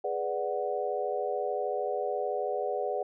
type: chord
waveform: sine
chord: G# half-diminished seventh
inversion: none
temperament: equal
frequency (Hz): 415.3 / 493.9 / 587.3 / 740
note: G#4 / B4 / D5 / F#5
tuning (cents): 0 / 0 / 0 / 0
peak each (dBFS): -34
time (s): 0.04-3.03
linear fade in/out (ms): 5
effects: none